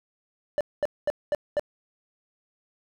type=tone bursts; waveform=triangle; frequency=589 Hz; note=D5; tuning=5 cents sharp; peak=-19 dBFS; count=5; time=0.58-1.595 s; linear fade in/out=0 ms; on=27 ms; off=220 ms; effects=none